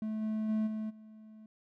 triangle tone with level steps, 217 Hz, A3, 24 cents flat, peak -31 / -29 / -26 / -32 / -48 dBFS, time 0.02-1.46 s, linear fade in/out 2 ms, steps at 0.21 / 0.48 / 0.66 / 0.89 s, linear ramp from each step 20 ms, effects none

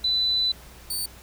sine / 15% pulse tone pair in turn, 3993 / 4546 Hz, B7 / C#8, +18 / +43 cents, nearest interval major second, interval 225 cents, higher second, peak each -20 dBFS, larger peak neither, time 0.04-0.52 / 0.9-1.06 s, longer first, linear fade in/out 5 ms, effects added 60 Hz sine -48 dBFS peak until 1.22 s + pink hiss -48 dBFS RMS until 1.22 s

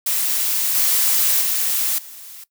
blue noise with level steps, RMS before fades -20 / -17 / -20 / -38 dBFS, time 0.06-2.44 s, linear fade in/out 5 ms, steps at 0.75 / 1.41 / 1.98 s, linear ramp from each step 5 ms, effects noise-tail reverb RT60 0.1 s tail -18 dB re dry

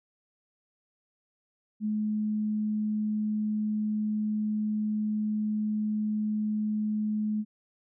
sine tone, 213 Hz, G#3, 44 cents sharp, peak -26 dBFS, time 1.8-7.45 s, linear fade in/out 50 ms, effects none

